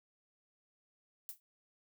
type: noise with exponential decay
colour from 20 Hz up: violet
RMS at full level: -40 dBFS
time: 1.29-1.4 s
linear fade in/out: 0 ms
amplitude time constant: 23 ms
effects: none